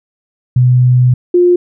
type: tone pair in turn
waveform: sine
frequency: 125.3 / 354.4 Hz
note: B2 / F4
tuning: +25 / +25 cents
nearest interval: octave + tritone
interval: 1800 cents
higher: second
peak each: -5 dBFS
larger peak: neither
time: 0.56-1.14 / 1.34-1.56 s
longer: first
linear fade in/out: 5 ms
effects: none